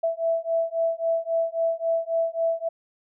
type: beating tone pair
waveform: sine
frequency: 659.3 / 663 Hz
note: E5 / E5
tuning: 0 / +10 cents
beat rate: 3.7 Hz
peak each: -25 dBFS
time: 0.03-2.69 s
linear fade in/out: 10 ms
effects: none